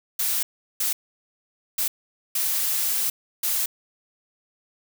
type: noise bursts at uneven times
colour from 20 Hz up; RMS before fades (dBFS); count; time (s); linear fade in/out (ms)
blue; -24; 5; 0.19-0.43 / 0.8-0.93 / 1.78-1.88 / 2.35-3.1 / 3.43-3.66; 5
effects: none